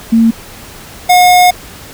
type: tone pair in turn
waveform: sine / square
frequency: 227.3 / 721.6 Hz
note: A#3 / F#5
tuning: -43 / -44 cents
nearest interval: octave + minor sixth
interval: 1999 cents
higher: second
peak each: -4 dBFS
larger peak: neither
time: 0.12-0.31 / 1.09-1.51 s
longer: second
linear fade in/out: 10 ms
effects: pink hiss -32 dBFS RMS until 1.93 s